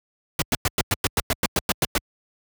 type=noise bursts; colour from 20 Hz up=pink; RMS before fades=-20 dBFS; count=13; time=0.39-1.98 s; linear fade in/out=2 ms; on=30 ms; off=100 ms; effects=high-pass 60 Hz 12 dB/octave